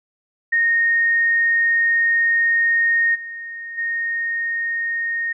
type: tone with level steps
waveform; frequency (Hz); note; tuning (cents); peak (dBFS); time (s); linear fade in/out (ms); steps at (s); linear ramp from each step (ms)
sine; 1852; A#6; -12; -14 / -29 / -20; 0.52-5.33; 10; 3.14 / 3.77; 20
effects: none